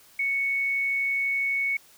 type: tone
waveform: sine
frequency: 2217 Hz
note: C#7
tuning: in tune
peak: -23 dBFS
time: 0.19-1.77 s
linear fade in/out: 5 ms
effects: white hiss -55 dBFS RMS until 1.97 s